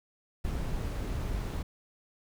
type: noise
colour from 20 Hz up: brown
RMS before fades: -33 dBFS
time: 0.44-1.63 s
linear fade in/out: 10 ms
effects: none